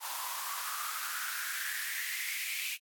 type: noise with high-pass filter sweep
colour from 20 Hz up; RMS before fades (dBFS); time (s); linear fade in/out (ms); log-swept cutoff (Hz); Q
white; -37; 0-2.78; 50; 900 to 2500; 7
effects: AAC 64 kbps